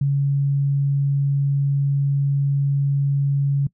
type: tone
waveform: sine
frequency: 140 Hz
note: C#3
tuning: 18 cents sharp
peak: -16 dBFS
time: 0.01-3.67 s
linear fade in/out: 5 ms
effects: noise-tail reverb RT60 0.1 s tail -21 dB re dry